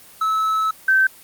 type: tone pair in turn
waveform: triangle / sine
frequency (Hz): 1300 / 1547.2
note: E6 / G6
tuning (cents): -24 / -23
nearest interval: minor third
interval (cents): 301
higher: second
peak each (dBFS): -15 / -12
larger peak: second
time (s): 0.21-0.71 / 0.88-1.07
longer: first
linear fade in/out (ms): 5
effects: white hiss -45 dBFS RMS until 1.23 s + Opus 32 kbps